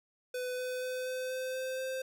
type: tone with pitch steps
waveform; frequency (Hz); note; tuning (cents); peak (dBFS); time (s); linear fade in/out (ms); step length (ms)
square; 501 / 504.5 / 508 / 511.5 / 515.1 / 518.7 / 522.3; B4 / B4 / B4 / C5 / C5 / C5 / C5; +25 / +37 / +49 / -39 / -27 / -15 / -3; -35; 0.34-2.02; 5; 240
effects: none